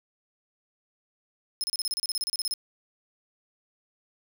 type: tone bursts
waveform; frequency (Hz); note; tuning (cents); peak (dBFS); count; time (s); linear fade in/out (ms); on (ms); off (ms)
sawtooth; 5160; E8; -38; -24; 16; 1.61-2.538; 0; 28; 32
effects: none